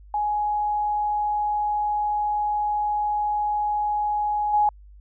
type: tone with level steps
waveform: sine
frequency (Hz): 836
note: G#5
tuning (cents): +11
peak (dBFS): -21 / -16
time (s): 0.14-4.69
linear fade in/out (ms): 2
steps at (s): 4.53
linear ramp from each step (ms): 10
effects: added 50 Hz sine -44 dBFS peak until 5 s